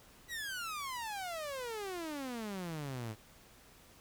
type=exponential sweep; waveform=sawtooth; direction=down; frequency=1975.5 to 103.83 Hz; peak=-35 dBFS; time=0.28-3.16 s; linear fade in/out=50 ms; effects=pink hiss -60 dBFS RMS until 4 s